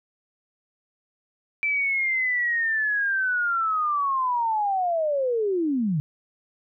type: linear sweep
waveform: sine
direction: down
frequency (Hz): 2334 to 140.8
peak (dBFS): -21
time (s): 1.63-6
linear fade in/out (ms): 0
effects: none